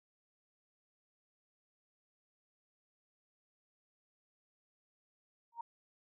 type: tone with exponential growth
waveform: sine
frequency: 932.3 Hz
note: A#5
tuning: in tune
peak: -35 dBFS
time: 5.52-5.61 s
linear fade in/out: 5 ms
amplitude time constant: 18 ms
effects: none